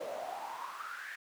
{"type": "noise with high-pass filter sweep", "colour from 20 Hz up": "brown", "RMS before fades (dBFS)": -42, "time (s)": [0, 1.16], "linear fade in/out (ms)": 10, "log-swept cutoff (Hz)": [530, 1800], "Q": 8.5, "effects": []}